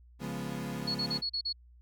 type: chord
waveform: 35% pulse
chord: C# dominant seventh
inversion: none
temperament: equal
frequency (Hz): 138.59 / 174.61 / 207.7 / 246.9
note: C#3 / E#3 / G#3 / B3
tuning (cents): 0 / 0 / 0 / 0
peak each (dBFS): -39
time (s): 0.19-1.22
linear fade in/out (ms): 50
type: tone bursts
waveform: sine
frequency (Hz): 4362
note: C#8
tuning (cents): -29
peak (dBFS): -30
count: 6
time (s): 0.87-1.528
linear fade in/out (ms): 10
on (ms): 78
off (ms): 38
effects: added 60 Hz sine -54 dBFS peak until 1.81 s